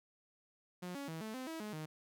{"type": "tone with pitch steps", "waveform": "sawtooth", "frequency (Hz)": [179.3, 280.5, 161.6, 218.5, 257.9, 323.8, 211.6, 155.4], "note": ["F3", "C#4", "E3", "A3", "C4", "E4", "G#3", "D#3"], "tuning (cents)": [46, 21, -34, -12, -25, -31, 33, -2], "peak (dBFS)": -38, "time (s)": [0.82, 1.86], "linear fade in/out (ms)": 10, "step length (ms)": 130, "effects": []}